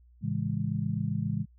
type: chord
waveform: sine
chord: A major seventh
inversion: none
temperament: just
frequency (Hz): 110 / 137.5 / 165 / 206.2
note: A2 / C#3 / E3 / G#3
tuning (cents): 0 / -14 / +2 / -12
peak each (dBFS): -33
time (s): 0.21-1.46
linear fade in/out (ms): 50
effects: added 60 Hz sine -55 dBFS peak until 1.58 s